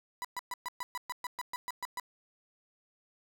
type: tone bursts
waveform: 35% pulse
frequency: 987.8 Hz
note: B5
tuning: in tune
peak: -33 dBFS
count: 13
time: 0.22-1.998 s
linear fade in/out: 0 ms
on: 26 ms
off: 120 ms
effects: none